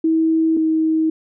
sine tone pair in turn, 322.3 / 317.9 Hz, E4 / D#4, -39 / +37 cents, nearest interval unison, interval 24 cents, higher first, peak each -13 / -14 dBFS, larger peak first, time 0.04-0.57 / 0.57-1.1 s, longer neither, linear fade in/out 5 ms, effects none

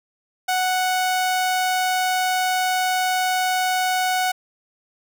sawtooth tone, 740 Hz, F#5, in tune, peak -15 dBFS, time 0.48-4.32 s, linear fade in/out 10 ms, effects none

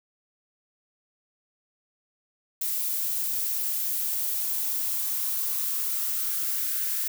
violet noise with high-pass filter sweep, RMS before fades -28 dBFS, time 2.61-7.08 s, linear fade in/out 5 ms, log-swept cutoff 460 to 1600 Hz, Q 3.6, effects none

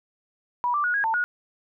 sine tone with pitch steps, 974 / 1174 / 1453 / 1644 / 895 / 1449 Hz, B5 / D6 / F#6 / G#6 / A5 / F#6, -24 / -1 / -32 / -18 / +29 / -37 cents, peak -21 dBFS, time 0.64-1.24 s, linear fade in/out 0 ms, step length 100 ms, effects none

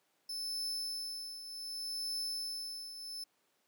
40% pulse tone with tremolo, 5260 Hz, E8, 5 cents flat, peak -34 dBFS, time 0.29-3.24 s, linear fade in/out 5 ms, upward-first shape triangle, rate 0.66 Hz, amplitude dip 70%, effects pink hiss -75 dBFS RMS until 3.67 s + high-pass 300 Hz 12 dB/octave

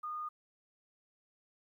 sine tone, 1225 Hz, D#6, 27 cents flat, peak -37 dBFS, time 0.03-0.29 s, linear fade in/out 10 ms, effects 12-bit

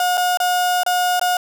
35% pulse tone with dropouts, 720 Hz, F#5, 47 cents flat, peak -14 dBFS, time 0-1.37 s, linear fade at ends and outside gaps 2 ms, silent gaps 0.173-0.177 / 0.373-0.401 / 0.834-0.863 / 1.196-1.213 s, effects none

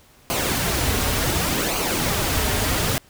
pink noise with flanger, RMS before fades -22 dBFS, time 0.3-2.98 s, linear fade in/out 0 ms, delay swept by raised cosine 0.55 to 6.05 ms, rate 0.68 Hz, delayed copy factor -0.55, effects pink hiss -53 dBFS RMS until 3.09 s

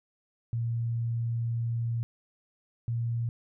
sine tone pair in turn, 116.54 / 117.07 Hz, A#2 / A#2, 0 / +8 cents, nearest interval unison, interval 8 cents, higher second, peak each -27 dBFS, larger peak neither, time 0.53-2.03 / 2.88-3.29 s, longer first, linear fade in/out 0 ms, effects none

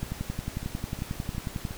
two click trains, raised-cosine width 5 ms, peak -18 / -24 dBFS, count 19 / 4, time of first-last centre 0.03-1.652 / 0.63-1.709 s, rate 11.1 / 2.78 Hz, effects pink hiss -43 dBFS RMS until 1.77 s

